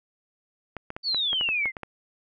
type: clicks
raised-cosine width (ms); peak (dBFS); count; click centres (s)
0.5; -19; 10; 0.767 / 0.904 / 0.965 / 1.146 / 1.331 / 1.411 / 1.489 / 1.657 / 1.768 / 1.833
type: exponential sweep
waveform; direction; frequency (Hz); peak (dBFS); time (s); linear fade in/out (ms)
sine; down; 4604 to 2036; -23; 1.03-1.72; 50
effects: none